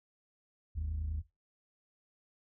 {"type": "tone pair together", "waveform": "sine", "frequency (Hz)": [47.78, 77.78], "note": ["G1", "D#2"], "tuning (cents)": [-44, 0], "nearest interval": "minor sixth", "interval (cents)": 844, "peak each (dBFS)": [-36, -33], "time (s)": [0.75, 1.22], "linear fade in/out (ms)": 20, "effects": ["noise-tail reverb RT60 0.2 s tail -17 dB re dry", "tanh soft clip ceiling -30 dBFS"]}